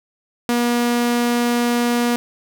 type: tone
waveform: sawtooth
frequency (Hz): 239.7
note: A#3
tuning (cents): +48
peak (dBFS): -12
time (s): 0.49-2.16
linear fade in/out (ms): 0
effects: none